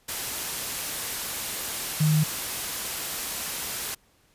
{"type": "tone in noise", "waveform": "sine", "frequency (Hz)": 154.1, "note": "D#3", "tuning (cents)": -16, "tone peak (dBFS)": -18, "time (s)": [2, 2.24], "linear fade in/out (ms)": 10, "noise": "white", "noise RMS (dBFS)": -31, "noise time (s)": [0.08, 3.95], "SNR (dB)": 10, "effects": ["pink hiss -63 dBFS RMS until 4.34 s", "resampled to 32000 Hz"]}